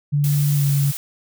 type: tone with pitch glide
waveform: sine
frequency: 145 to 141.36 Hz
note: D3 to C#3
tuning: -22 to +34 cents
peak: -15 dBFS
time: 0.12-0.92 s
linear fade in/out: 20 ms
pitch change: -44 cents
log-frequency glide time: 0.55-0.65 s
type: noise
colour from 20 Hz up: blue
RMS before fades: -29 dBFS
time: 0.24-0.97 s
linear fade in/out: 0 ms
effects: none